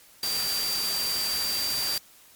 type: tone in noise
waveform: sine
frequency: 4699 Hz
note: D8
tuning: in tune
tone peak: -27 dBFS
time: 0.23-1.98 s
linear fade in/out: 2 ms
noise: white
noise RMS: -31 dBFS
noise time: 0.23-1.98 s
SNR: +1 dB
effects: white hiss -54 dBFS RMS until 2.35 s + MP3 96 kbps